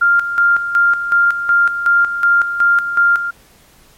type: tone with tremolo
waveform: sine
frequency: 1396.9 Hz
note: F6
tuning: in tune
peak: -8 dBFS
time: 0.01-3.31 s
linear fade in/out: 10 ms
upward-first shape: square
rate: 2.7 Hz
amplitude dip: 65%
effects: pink hiss -48 dBFS RMS until 3.97 s + MP3 64 kbps